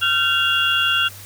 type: tone cluster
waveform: sine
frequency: 1384 / 1534 / 2788 / 3342 Hz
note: F6 / G6 / F7 / G#7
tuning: -16 / -38 / -4 / +10 cents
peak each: -21 / -24 / -19 / -22 dBFS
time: 0.01-1.09 s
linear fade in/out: 20 ms
effects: added 99 Hz sine -41 dBFS peak until 1.25 s + white hiss -40 dBFS RMS until 1.25 s